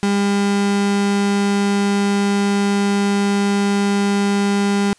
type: tone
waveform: 35% pulse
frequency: 200.9 Hz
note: G3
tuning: 43 cents sharp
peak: -13 dBFS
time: 0.03-4.93 s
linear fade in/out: 0 ms
effects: white hiss -53 dBFS RMS until 4.98 s + resampled to 22050 Hz